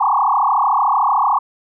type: tone with frequency modulation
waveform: sine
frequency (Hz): 969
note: B5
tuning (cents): -33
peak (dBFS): -12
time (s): 0-1.39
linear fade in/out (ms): 10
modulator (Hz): 33.4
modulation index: 5.5
effects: none